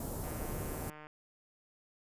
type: band-stop noise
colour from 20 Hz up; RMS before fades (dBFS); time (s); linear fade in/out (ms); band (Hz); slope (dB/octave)
pink; -39; 0-0.9; 2; 720 to 11000; 12
type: click train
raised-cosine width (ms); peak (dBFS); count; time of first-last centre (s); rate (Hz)
0.5; -35; 127; 0.24-1.069; 152
effects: resampled to 32000 Hz